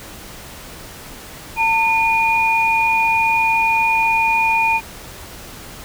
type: tone pair together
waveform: sine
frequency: 901 / 2445 Hz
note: A5 / D#7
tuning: +41 / -31 cents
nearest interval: octave + perfect fourth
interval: 1728 cents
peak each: -16 dBFS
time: 1.56-4.81 s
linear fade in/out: 50 ms
effects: pink hiss -36 dBFS RMS until 5.84 s